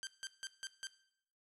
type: tone bursts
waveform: 10% pulse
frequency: 1568 Hz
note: G6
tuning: in tune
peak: -32 dBFS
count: 5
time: 0.03-0.87 s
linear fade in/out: 0 ms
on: 40 ms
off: 160 ms
effects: noise-tail reverb RT60 0.7 s tail -17 dB re dry + low-pass 8000 Hz 12 dB/octave